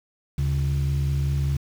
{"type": "tone pair together", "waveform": "sine", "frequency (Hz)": [73.42, 138.59], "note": ["D2", "C#3"], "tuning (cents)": [0, 0], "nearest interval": "major seventh", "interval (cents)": 1100, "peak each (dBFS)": [-22, -21], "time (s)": [0.38, 1.57], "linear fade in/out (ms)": 5, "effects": ["tanh soft clip ceiling -17 dBFS", "7-bit"]}